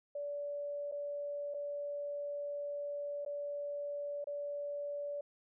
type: tone with dropouts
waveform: sine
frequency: 577 Hz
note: D5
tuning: 31 cents flat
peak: -37 dBFS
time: 0.15-5.21 s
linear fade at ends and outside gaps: 5 ms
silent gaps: 0.915-0.921 / 1.54-1.544 / 3.25-3.261 / 4.243-4.27 s
effects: none